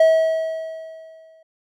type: tone with exponential decay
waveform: triangle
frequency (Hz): 644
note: E5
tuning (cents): -41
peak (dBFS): -7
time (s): 0-1.43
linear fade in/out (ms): 5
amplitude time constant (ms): 310
effects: none